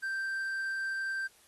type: tone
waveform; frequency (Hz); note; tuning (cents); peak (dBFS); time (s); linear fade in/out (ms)
triangle; 1568; G6; 0; -30; 0.02-1.28; 20
effects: white hiss -62 dBFS RMS until 1.47 s + AAC 32 kbps